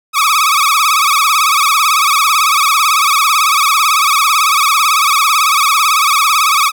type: tone with vibrato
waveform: sawtooth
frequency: 1199 Hz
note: D6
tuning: 36 cents sharp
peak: -5 dBFS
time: 0.13-6.72 s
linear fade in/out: 50 ms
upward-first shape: sine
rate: 18 Hz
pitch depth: 140 cents each way
effects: none